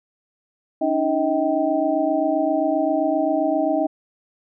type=tone cluster; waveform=sine; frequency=286.1 / 313.7 / 635 / 780 Hz; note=D4 / D#4 / D#5 / G5; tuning=-45 / +14 / +35 / -9 cents; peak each=-24 / -23 / -21 / -26 dBFS; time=0.81-3.87 s; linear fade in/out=10 ms; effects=none